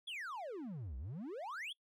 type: exponential two-way sweep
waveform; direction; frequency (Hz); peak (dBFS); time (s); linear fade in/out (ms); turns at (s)
triangle; down then up; 3539 to 59 to 3539; -40; 0.07-1.73; 10; 0.97
effects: noise-tail reverb RT60 0.1 s tail -24 dB re dry